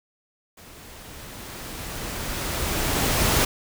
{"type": "noise with level ramp", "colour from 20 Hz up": "pink", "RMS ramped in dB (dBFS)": [-46, -19], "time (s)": [0.57, 3.45], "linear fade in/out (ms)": 5, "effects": []}